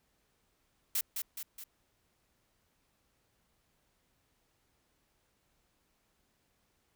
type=noise with echo; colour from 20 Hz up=blue; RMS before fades=-31 dBFS; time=0.95-1.01 s; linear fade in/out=5 ms; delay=210 ms; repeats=3; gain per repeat=-5 dB; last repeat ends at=1.64 s; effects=pink hiss -75 dBFS RMS until 6.95 s